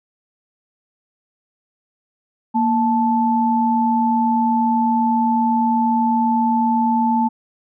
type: tone pair together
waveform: sine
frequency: 233.6 / 876 Hz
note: A#3 / A5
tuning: +4 / -8 cents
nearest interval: octave + major seventh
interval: 2288 cents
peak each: -17 dBFS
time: 2.54-7.29 s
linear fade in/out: 20 ms
effects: none